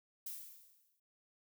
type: noise with exponential decay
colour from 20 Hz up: violet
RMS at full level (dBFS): -42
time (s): 0.26-1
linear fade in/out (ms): 5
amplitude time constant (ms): 160
effects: none